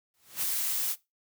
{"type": "noise with exponential growth", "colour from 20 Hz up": "white", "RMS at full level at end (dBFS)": -36, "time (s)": [0.14, 0.43], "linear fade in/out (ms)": 0, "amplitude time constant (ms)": 63}
{"type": "noise", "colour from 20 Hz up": "blue", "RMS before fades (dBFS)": -30, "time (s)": [0.36, 0.96], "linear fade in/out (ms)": 50}
{"effects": ["noise-tail reverb RT60 0.2 s tail -18 dB re dry"]}